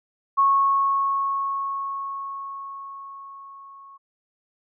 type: tone with level ramp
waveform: sine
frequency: 1100 Hz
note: C#6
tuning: 14 cents flat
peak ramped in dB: -14 to -43 dBFS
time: 0.37-3.98 s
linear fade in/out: 20 ms
effects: none